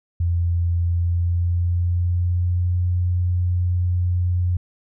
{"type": "tone with pitch glide", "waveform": "sine", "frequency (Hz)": [85.9, 89.08], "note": ["F2", "F2"], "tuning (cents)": [-28, 35], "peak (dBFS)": -17, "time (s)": [0.2, 4.57], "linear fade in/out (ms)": 5, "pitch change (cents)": 63, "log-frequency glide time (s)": [0.84, 2.8], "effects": []}